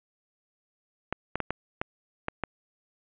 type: clicks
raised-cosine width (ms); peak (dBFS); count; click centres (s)
0.5; -13; 7; 1.126 / 1.356 / 1.403 / 1.506 / 1.815 / 2.284 / 2.437
effects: resampled to 8000 Hz + 8-bit